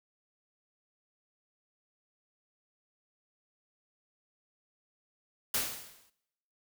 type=noise with exponential decay; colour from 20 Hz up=white; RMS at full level=-28 dBFS; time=5.54-6.1 s; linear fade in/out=5 ms; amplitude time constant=120 ms; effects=noise-tail reverb RT60 0.9 s tail -22 dB re dry